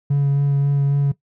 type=tone with vibrato; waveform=triangle; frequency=140.9 Hz; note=C#3; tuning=29 cents sharp; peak=-11 dBFS; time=0.1-1.12 s; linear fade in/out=10 ms; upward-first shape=sine; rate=3.7 Hz; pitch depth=12 cents each way; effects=noise-tail reverb RT60 0.1 s tail -18 dB re dry + tanh soft clip ceiling -10 dBFS